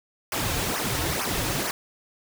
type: noise with flanger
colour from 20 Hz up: pink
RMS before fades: -27 dBFS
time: 0.32-1.71 s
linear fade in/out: 2 ms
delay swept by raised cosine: 0.25 to 5.15 ms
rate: 2.2 Hz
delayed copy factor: -0.85
effects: none